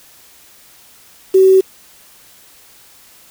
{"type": "tone with quantisation", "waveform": "sine", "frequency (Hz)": 380, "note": "F#4", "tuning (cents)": 46, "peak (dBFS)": -5, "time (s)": [1.34, 1.61], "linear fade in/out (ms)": 10, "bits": 5, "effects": ["white hiss -45 dBFS RMS until 3.3 s"]}